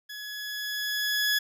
20% pulse tone with level ramp, 1689 Hz, G#6, 29 cents sharp, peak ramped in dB -33 to -17 dBFS, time 0.09-1.39 s, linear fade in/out 10 ms, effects none

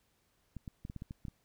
clicks, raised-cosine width 5 ms, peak -30 dBFS, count 9, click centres 0.567 / 0.678 / 0.851 / 0.899 / 0.963 / 1.021 / 1.109 / 1.252 / 1.283 s, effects pink hiss -74 dBFS RMS until 1.44 s

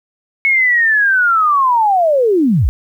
sine linear sweep, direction down, 2206 to 42.02 Hz, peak -9 dBFS, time 0.45-2.69 s, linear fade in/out 0 ms, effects 8-bit

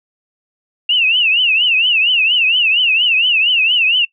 sine tone with vibrato, 2762 Hz, F7, 20 cents flat, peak -10 dBFS, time 0.89-4.05 s, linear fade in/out 5 ms, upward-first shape triangle, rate 4.3 Hz, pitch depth 190 cents each way, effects noise-tail reverb RT60 0.1 s tail -22 dB re dry

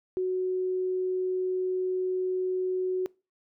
sine tone, 370 Hz, F#4, in tune, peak -25 dBFS, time 0.17-3.06 s, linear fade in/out 0 ms, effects noise-tail reverb RT60 0.3 s tail -24 dB re dry

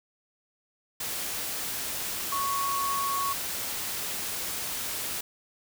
sine tone in noise, 1108.7 Hz, C#6, in tune, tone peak -27 dBFS, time 2.32-3.33 s, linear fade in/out 5 ms, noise white, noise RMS -33 dBFS, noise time 1-5.21 s, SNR +3 dB, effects none

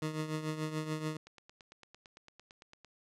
20% pulse tone with tremolo, 155.5 Hz, D#3, 1 cent flat, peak -27 dBFS, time 0.02-1.17 s, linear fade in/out 2 ms, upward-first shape triangle, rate 6.9 Hz, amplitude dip 70%
click train, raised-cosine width 0.2 ms, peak -36 dBFS, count 15, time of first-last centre 1.27-2.847 s, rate 8.88 Hz
effects low-pass 10000 Hz 12 dB/octave

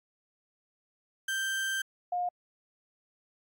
35% pulse / sine tone pair in turn, 1568 / 713.1 Hz, G6 / F5, 0 / +36 cents, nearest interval octave + major second, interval 1364 cents, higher first, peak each -28 dBFS, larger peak neither, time 1.28-1.82 / 2.12-2.29 s, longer first, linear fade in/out 5 ms, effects AAC 64 kbps

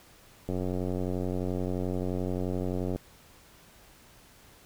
click train, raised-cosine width 2 ms, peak -19 dBFS, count 227, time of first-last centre 0.49-2.96 s, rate 91.5 Hz, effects pink hiss -56 dBFS RMS until 4.65 s

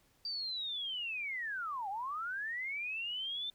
sine linear two-way sweep, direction down then up, 4699 to 756 to 3588 Hz, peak -36 dBFS, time 0.25-3.5 s, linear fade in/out 2 ms, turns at 1.89 s, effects pink hiss -70 dBFS RMS until 3.54 s

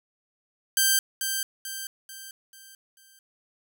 5% pulse tone with echo, 1570 Hz, G6, 2 cents sharp, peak -8 dBFS, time 0.77-0.99 s, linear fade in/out 2 ms, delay 440 ms, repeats 5, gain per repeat -7 dB, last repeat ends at 3.19 s, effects none

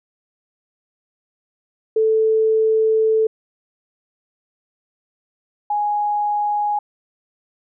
sine tone pair in turn, 440 / 830.6 Hz, A4 / G#5, 0 / 0 cents, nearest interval major seventh, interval 1100 cents, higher second, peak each -13 / -17 dBFS, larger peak first, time 1.96-3.27 / 5.7-6.79 s, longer first, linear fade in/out 5 ms, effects none

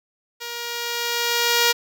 5% pulse tone with level ramp, 473.4 Hz, A#4, 27 cents sharp, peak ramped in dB -19 to -3 dBFS, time 0.4-1.73 s, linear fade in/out 20 ms, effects none

